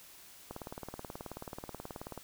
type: click train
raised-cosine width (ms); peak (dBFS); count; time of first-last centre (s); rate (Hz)
1; -27; 32; 0.51-2.177; 18.6
effects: white hiss -55 dBFS RMS until 2.23 s